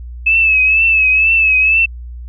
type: tone with vibrato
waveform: sine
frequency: 2600 Hz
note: E7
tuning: 24 cents flat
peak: -8 dBFS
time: 0.26-1.86 s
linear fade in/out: 10 ms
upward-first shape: triangle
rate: 2.1 Hz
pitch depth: 63 cents each way
effects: added 60 Hz sine -26 dBFS peak until 2.28 s